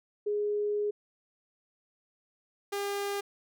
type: tone pair in turn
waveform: sine / sawtooth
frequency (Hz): 415.3 / 402.5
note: G#4 / G4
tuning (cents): 0 / +46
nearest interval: minor second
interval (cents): 54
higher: first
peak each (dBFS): -27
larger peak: neither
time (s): 0.26-0.91 / 2.72-3.21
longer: first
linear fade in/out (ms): 10
effects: none